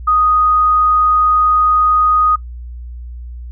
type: tone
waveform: sine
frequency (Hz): 1244.5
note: D#6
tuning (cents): 0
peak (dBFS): -9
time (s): 0.07-2.36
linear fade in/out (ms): 10
effects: noise-tail reverb RT60 0.1 s tail -19 dB re dry + added 60 Hz sine -26 dBFS peak until 3.51 s

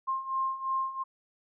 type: beating tone pair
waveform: sine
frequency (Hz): 1059 / 1061.9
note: C6 / C6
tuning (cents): +21 / +25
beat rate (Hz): 2.9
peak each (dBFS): -34 / -30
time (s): 0.07-1.04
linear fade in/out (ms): 20
effects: none

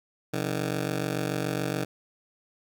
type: ring-modulated tone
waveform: 15% pulse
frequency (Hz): 151.7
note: D#3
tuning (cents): -44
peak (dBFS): -18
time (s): 0.33-1.85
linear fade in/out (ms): 10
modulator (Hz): 23.5
effects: none

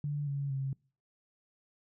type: tone with pitch steps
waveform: sine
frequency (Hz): 145.8 / 140.43 / 135.25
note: D3 / C#3 / C#3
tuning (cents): -12 / +23 / -42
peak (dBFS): -31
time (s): 0.04-0.73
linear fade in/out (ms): 2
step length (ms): 230
effects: noise-tail reverb RT60 0.4 s tail -25 dB re dry

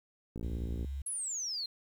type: click train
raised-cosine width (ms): 3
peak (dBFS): -28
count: 29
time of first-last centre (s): 0.36-0.846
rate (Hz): 57.6
type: tone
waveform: sine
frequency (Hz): 68.8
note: C#2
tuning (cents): -12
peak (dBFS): -35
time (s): 0.43-1.02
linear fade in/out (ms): 5
type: exponential sweep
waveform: sine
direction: down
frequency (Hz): 10930 to 4107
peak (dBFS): -34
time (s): 1.06-1.66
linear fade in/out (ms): 5
effects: 10-bit

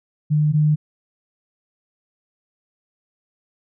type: tone pair in turn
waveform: sine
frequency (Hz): 150.9 / 151.55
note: D3 / D#3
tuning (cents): +47 / -45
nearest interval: unison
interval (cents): 8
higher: second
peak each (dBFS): -14 / -13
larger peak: second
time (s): 0.3-0.53 / 0.53-0.76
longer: neither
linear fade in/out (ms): 20
effects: none

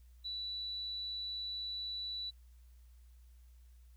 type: tone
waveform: sine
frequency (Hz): 3952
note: B7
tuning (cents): 0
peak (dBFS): -38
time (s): 0.24-2.31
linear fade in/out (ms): 20
effects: added 60 Hz sine -56 dBFS peak until 3.96 s + white hiss -75 dBFS RMS until 3.96 s

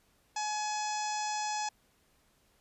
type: harmonic tone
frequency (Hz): 847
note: G#5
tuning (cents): +34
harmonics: 1 / 2 / 3 / 4 / 5 / 6 / 7 / 8 / 9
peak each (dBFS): -33 / -44 / -44 / -48 / -48 / -43 / -43 / -45 / -48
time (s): 0.36-1.69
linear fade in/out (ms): 5
effects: pink hiss -69 dBFS RMS until 2.6 s + resampled to 32000 Hz

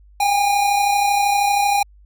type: tone pair together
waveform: square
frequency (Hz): 780 / 812.8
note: G5 / G#5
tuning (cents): -9 / -38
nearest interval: minor second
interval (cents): 71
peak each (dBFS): -25 / -16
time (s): 0.2-1.83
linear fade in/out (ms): 5
effects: added 50 Hz sine -45 dBFS peak until 2.05 s

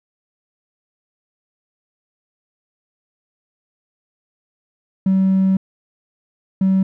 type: tone pair in turn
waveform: triangle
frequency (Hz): 190.7 / 190.7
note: G3 / G3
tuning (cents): -47 / -47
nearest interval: unison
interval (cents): 0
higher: neither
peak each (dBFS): -9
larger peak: neither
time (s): 5.06-5.57 / 6.61-6.83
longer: first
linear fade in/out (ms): 5
effects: tanh soft clip ceiling -8 dBFS

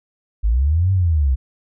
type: linear two-way sweep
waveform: sine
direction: up then down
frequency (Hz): 49 to 97.3 to 61.7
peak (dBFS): -13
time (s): 0.43-1.36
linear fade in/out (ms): 20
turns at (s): 0.92
effects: none

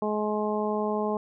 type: harmonic tone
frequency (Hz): 211.6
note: G#3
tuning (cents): +33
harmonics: 1 / 2 / 3 / 4 / 5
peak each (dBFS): -30 / -29 / -32 / -33 / -35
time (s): 0.02-1.17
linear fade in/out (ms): 2
effects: none

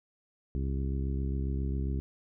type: harmonic tone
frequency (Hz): 67.4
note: C#2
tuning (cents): -48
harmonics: 1 / 2 / 3 / 4 / 5 / 6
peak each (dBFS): -30 / -36 / -40 / -42 / -44 / -46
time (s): 0.55-2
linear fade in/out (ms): 0
effects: none

